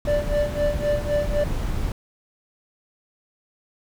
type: noise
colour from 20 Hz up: brown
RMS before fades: -26 dBFS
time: 0.05-1.92 s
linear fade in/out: 2 ms
type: tone with tremolo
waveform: triangle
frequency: 587.3 Hz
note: D5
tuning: in tune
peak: -16 dBFS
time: 0.07-1.44 s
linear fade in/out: 5 ms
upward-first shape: sine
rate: 3.9 Hz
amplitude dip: 90%
effects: none